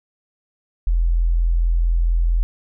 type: tone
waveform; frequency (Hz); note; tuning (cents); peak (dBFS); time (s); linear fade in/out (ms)
sine; 42.22; E1; +42; -14; 0.87-2.43; 0
effects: none